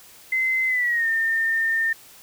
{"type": "tone with pitch glide", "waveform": "sine", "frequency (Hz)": [2058, 1812.4], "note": ["C7", "A#6"], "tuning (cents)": [-29, -49], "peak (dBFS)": -19, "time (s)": [0.32, 1.93], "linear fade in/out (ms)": 5, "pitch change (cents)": -220, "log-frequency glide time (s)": [0.67, 1.08], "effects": ["white hiss -48 dBFS RMS until 2.22 s"]}